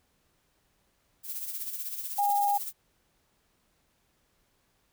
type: noise with tremolo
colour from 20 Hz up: violet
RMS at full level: -34 dBFS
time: 1.23-2.73 s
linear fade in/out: 50 ms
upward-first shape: sine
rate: 16 Hz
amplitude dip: 55%
type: tone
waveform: sine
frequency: 813 Hz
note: G#5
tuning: 37 cents flat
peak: -23 dBFS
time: 2.18-2.58 s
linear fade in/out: 10 ms
effects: pink hiss -71 dBFS RMS until 4.92 s